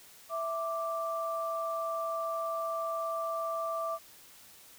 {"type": "tone pair together", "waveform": "sine", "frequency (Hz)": [659, 1174.2], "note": ["E5", "D6"], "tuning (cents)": [-1, -1], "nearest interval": "minor seventh", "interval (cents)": 1000, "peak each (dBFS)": [-34, -34], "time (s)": [0.29, 3.99], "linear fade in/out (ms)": 50, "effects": ["white hiss -55 dBFS RMS until 4.78 s"]}